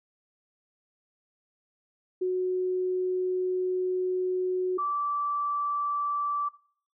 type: tone pair in turn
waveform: sine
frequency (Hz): 367.8 / 1162.6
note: F#4 / D6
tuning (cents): -10 / -18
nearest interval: octave + minor sixth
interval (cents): 1992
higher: second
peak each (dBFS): -24 / -26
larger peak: first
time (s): 2.21-4.78 / 4.78-6.49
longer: first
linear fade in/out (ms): 10
effects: noise-tail reverb RT60 0.5 s tail -18 dB re dry